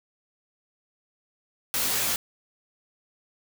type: noise with comb filter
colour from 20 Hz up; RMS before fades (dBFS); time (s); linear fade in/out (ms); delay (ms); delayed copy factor
white; -26; 1.74-2.16; 0; 18; +0.9
effects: none